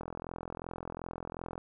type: click train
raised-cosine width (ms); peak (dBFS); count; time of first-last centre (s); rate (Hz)
1; -25; 68; 0.01-1.579; 42.7
effects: none